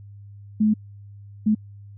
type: tone bursts at uneven times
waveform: sine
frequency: 214.2 Hz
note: A3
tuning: 46 cents flat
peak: -15 dBFS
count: 2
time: 0.6-0.74 / 1.46-1.55 s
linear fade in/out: 10 ms
effects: added 101 Hz sine -40 dBFS peak until 1.97 s